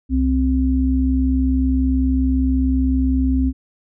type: tone pair together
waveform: sine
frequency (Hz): 65.41 / 261.6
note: C2 / C4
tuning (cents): 0 / 0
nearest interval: 2 octaves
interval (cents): 2400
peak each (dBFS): -17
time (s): 0.09-3.53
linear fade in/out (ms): 50
effects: none